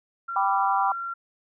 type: tone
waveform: sine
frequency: 1372 Hz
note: F6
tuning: 31 cents flat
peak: -29 dBFS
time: 0.28-1.14 s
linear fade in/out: 10 ms
type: chord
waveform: sine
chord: G major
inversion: none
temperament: equal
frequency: 784 / 987.8 / 1174.7 Hz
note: G5 / B5 / D6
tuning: 0 / 0 / 0 cents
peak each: -24 / -25 / -26 dBFS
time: 0.36-0.92 s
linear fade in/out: 2 ms
effects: none